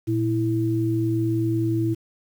sine tone pair together, 116.5 / 328.6 Hz, A#2 / E4, -1 / -5 cents, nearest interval octave + tritone, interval 1796 cents, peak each -23 / -22 dBFS, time 0.07-1.95 s, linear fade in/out 20 ms, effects 8-bit

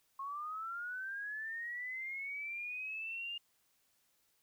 sine linear sweep, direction up, 1078 to 2833 Hz, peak -39 dBFS, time 0.19-3.38 s, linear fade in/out 5 ms, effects white hiss -75 dBFS RMS until 4.42 s

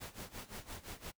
pink noise with tremolo, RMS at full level -45 dBFS, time 0-1.12 s, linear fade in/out 20 ms, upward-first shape sine, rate 5.8 Hz, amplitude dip 85%, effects noise-tail reverb RT60 0.1 s tail -24 dB re dry

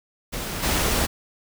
pink noise with level steps, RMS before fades -30 / -22 dBFS, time 0.32-1.07 s, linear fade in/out 20 ms, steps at 0.62 s, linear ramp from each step 20 ms, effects none

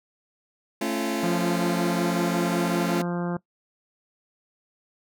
sawtooth chord, A augmented, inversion none, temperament just, 220 / 275 / 343.8 Hz, A3 / C#4 / E#4, 0 / -14 / -27 cents, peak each -25 dBFS, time 0.81-3.02 s, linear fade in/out 5 ms
harmonic tone, 174.61 Hz, F3, in tune, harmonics 1 / 2 / 3 / 4 / 5 / 6 / 7 / 8 / 9, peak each -26 / -32 / -36 / -38 / -40 / -42 / -43 / -44 / -45 dBFS, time 1.23-3.37 s, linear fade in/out 5 ms
effects noise-tail reverb RT60 0.1 s tail -20 dB re dry

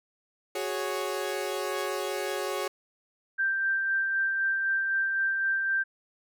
sawtooth chord, F# suspended second, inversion none, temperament equal, 370 / 415.3 / 554.4 Hz, F#4 / G#4 / C#5, 0 / 0 / 0 cents, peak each -30 dBFS, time 0.55-2.68 s, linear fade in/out 5 ms
sine tone with tremolo, 1572 Hz, G6, 4 cents sharp, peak -23 dBFS, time 3.38-5.84 s, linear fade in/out 20 ms, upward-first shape sine, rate 3.9 Hz, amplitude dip 30%
effects none

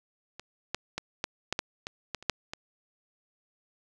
clicks, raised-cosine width 0.2 ms, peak -24 / -12 / -15 / -12 / -11 / -11 / -18 / -15 / -29 / -7 / -19 dBFS, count 11, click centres 0.396 / 0.746 / 0.98 / 1.241 / 1.526 / 1.591 / 1.869 / 2.147 / 2.226 / 2.297 / 2.535 s, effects none

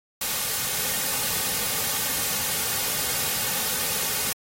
white noise with comb filter, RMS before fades -26 dBFS, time 0.21-4.33 s, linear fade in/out 5 ms, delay 3 ms, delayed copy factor -0.5, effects AAC 48 kbps

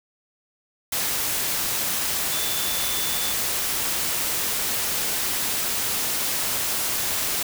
sine tone in noise, 3503 Hz, A7, 8 cents flat, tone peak -32 dBFS, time 2.32-3.33 s, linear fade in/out 5 ms, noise white, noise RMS -25 dBFS, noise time 0.92-7.43 s, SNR -10 dB, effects none

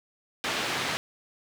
white band-pass noise, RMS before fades -30 dBFS, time 0.44-0.97 s, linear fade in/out 0 ms, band 120 to 3300 Hz, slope 12 dB/octave, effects none

